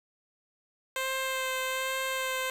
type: tone with vibrato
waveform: 10% pulse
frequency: 523.3 Hz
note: C5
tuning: in tune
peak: -21 dBFS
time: 0.96-2.5 s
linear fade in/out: 2 ms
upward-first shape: sine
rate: 1.2 Hz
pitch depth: 13 cents each way
effects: 8-bit